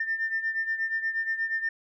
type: beating tone pair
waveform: sine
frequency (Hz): 1798 / 1806.4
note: A6 / A6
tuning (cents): +37 / +45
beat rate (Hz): 8.4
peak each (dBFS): -27 / -32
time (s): 0-1.69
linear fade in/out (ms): 5
effects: tanh soft clip ceiling -19 dBFS